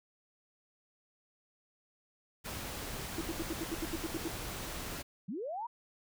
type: noise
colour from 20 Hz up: pink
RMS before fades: -41 dBFS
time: 2.44-5.03 s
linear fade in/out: 20 ms
type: tone bursts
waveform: sine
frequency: 327.8 Hz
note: E4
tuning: 10 cents flat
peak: -33 dBFS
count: 11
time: 3.18-4.28 s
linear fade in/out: 2 ms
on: 30 ms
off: 77 ms
type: linear sweep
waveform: sine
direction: up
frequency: 160 to 981 Hz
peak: -36 dBFS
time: 5.28-5.67 s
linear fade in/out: 10 ms
effects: none